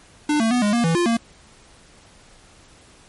square tone with pitch steps, 298.7 / 224.5 / 246.4 / 206.8 / 236.5 / 165 / 348.6 / 230.9 Hz, D4 / A3 / B3 / G#3 / A#3 / E3 / F4 / A#3, +29 / +35 / -4 / -7 / +25 / +2 / -3 / -16 cents, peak -17 dBFS, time 0.29-1.17 s, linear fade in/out 5 ms, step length 110 ms, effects pink hiss -50 dBFS RMS until 3.08 s + MP3 48 kbps

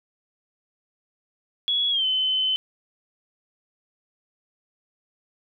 sine tone with pitch glide, 3364 to 3049 Hz, G#7 to G7, +22 to -49 cents, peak -20 dBFS, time 1.68-2.56 s, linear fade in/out 0 ms, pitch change -171 cents, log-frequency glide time 1.9-2.05 s, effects none

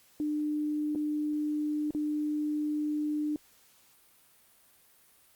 sine tone with dropouts, 300 Hz, D4, 37 cents sharp, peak -28 dBFS, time 0.2-3.36 s, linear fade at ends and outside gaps 1 ms, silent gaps 0.95-0.957 / 1.907-1.948 s, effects white hiss -62 dBFS RMS until 5.35 s + Opus 48 kbps

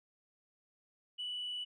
sine tone with frequency modulation, 2960 Hz, F#7, in tune, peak -36 dBFS, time 1.18-1.65 s, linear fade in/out 20 ms, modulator 39.7 Hz, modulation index 0.99, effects tanh soft clip ceiling -34 dBFS

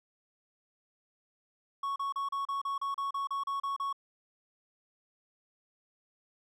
triangle tone bursts, 1108.7 Hz, C#6, in tune, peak -29 dBFS, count 13, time 1.83-3.928 s, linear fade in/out 5 ms, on 130 ms, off 34 ms, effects none

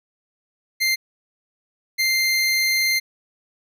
25% pulse tone pair in turn, 2093 / 2093 Hz, C7 / C7, 0 / 0 cents, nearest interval unison, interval 0 cents, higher neither, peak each -14 dBFS, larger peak neither, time 0.8-0.96 / 1.98-3 s, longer second, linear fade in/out 20 ms, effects none

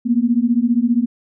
sine beating tone pair, 230.4 / 245.4 Hz, A#3 / B3, -20 / -11 cents, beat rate 15 Hz, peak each -16 dBFS, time 0.05-1.06 s, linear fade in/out 20 ms, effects none

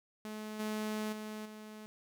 sawtooth tone with level steps, 214.6 Hz, A3, 43 cents flat, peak -37 / -31 / -37 / -43 dBFS, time 0.25-1.86 s, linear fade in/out 0 ms, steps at 0.59 / 1.12 / 1.45 s, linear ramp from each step 10 ms, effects none

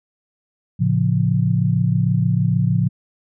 sine chord, A augmented, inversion none, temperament equal with one note detuned, 112.12 / 138.59 / 174.61 Hz, A2 / C#3 / E#3, +33 / 0 / 0 cents, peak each -19 dBFS, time 0.79-2.89 s, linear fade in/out 20 ms, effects none

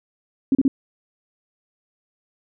sine tone bursts, 269.1 Hz, C4, 49 cents sharp, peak -13 dBFS, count 3, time 0.52-0.68 s, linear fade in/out 2 ms, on 30 ms, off 35 ms, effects none

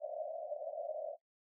white band-pass noise, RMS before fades -42 dBFS, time 0-1.17 s, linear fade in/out 50 ms, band 580 to 660 Hz, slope 96 dB/octave, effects noise-tail reverb RT60 0.1 s tail -20 dB re dry

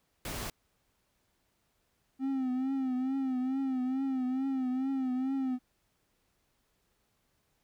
pink noise, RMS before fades -38 dBFS, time 0.25-0.5 s, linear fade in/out 2 ms
triangle tone with vibrato, 261.6 Hz, C4, in tune, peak -27 dBFS, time 2.19-5.59 s, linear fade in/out 50 ms, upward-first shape triangle, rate 2.3 Hz, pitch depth 77 cents each way
effects pink hiss -75 dBFS RMS until 7.63 s

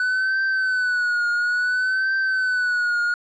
triangle tone with vibrato, 1492 Hz, F#6, 14 cents sharp, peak -17 dBFS, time 0-3.14 s, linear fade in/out 2 ms, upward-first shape triangle, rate 0.58 Hz, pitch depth 81 cents each way, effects resampled to 16000 Hz

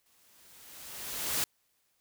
white noise with exponential growth, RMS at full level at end -29 dBFS, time 0.06-1.44 s, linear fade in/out 1 ms, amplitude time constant 300 ms, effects white hiss -74 dBFS RMS until 2 s

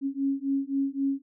sine beating tone pair, 272.7 / 276.5 Hz, C#4 / C#4, -28 / -4 cents, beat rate 3.8 Hz, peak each -28 dBFS, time 0.01-1.22 s, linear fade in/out 50 ms, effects none

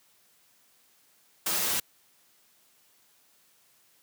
white noise with comb filter, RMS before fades -28 dBFS, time 1.46-1.8 s, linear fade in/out 5 ms, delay 7.5 ms, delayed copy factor -0.55, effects white hiss -64 dBFS RMS until 4.02 s + high-pass 100 Hz 12 dB/octave

